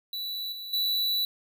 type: tone with level steps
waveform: square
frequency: 3951 Hz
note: B7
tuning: in tune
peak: -32 / -37 / -25 dBFS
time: 0.13-1.25 s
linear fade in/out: 2 ms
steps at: 0.52 / 0.73 s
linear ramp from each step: 5 ms
effects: none